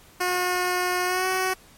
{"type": "tone with pitch glide", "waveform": "10% pulse", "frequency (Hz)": [361.1, 374.1], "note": ["F#4", "F#4"], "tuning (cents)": [-42, 19], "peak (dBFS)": -14, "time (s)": [0.2, 1.54], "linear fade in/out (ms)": 10, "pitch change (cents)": 61, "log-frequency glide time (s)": [1.05, 1.27], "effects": ["pink hiss -52 dBFS RMS until 1.77 s", "MP3 64 kbps"]}